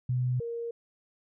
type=tone pair in turn; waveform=sine; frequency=125.5 / 467 Hz; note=B2 / A#4; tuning=+28 / +3 cents; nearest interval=octave + major seventh; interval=2275 cents; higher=second; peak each=-25 / -32 dBFS; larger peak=first; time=0.09-0.4 / 0.4-0.71 s; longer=neither; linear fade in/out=5 ms; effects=none